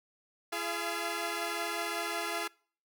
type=tone cluster; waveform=10% pulse; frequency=339.3 / 418.6 / 684 Hz; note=F4 / G#4 / F5; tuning=-50 / +14 / -36 cents; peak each=-29 dBFS; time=0.52-2.48 s; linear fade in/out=10 ms; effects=noise-tail reverb RT60 0.5 s tail -26 dB re dry